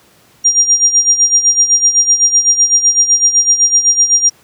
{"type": "tone with tremolo", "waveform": "sine", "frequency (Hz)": 5700, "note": "F8", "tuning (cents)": 34, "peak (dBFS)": -4, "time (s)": [0.44, 4.3], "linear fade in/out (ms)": 20, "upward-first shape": "sine", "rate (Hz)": 7.9, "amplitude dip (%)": 75, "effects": ["pink hiss -48 dBFS RMS until 4.43 s", "high-pass 100 Hz 12 dB/octave"]}